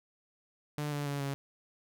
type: tone with pitch steps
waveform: sawtooth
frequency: 148.2 / 145.07 / 142 / 139 Hz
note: D3 / D3 / C#3 / C#3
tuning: +16 / -21 / +42 / +5 cents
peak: -29 dBFS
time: 0.78-1.34 s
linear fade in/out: 0 ms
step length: 140 ms
effects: none